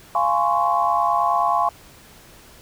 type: chord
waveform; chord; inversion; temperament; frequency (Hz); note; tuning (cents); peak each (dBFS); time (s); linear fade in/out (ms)
sine; Db major seventh; first; just; 693 / 831.5 / 1039.4 / 1108.7; F5 / Ab5 / C6 / Db6; -14 / +2 / -12 / 0; -22; 0.15-1.69; 2
effects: pink hiss -47 dBFS RMS until 2.61 s